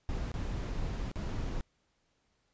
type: noise with dropouts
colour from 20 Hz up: brown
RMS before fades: -35 dBFS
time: 0.09-1.61 s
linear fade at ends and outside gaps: 0 ms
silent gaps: 0.316-0.341 / 1.115-1.158 s
effects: pink hiss -75 dBFS RMS until 2.53 s + resampled to 16000 Hz